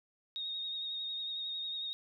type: tone with vibrato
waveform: sine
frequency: 3729 Hz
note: A#7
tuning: in tune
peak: -36 dBFS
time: 0.36-1.93 s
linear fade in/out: 0 ms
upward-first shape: sine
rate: 11 Hz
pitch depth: 26 cents each way
effects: none